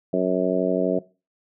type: harmonic tone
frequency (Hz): 92.2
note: F#2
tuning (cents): -6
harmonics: 2 / 3 / 4 / 5 / 6 / 7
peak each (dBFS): -26 / -26 / -26 / -26 / -26 / -26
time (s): 0.13-0.99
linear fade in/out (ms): 5
effects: noise-tail reverb RT60 0.3 s tail -19 dB re dry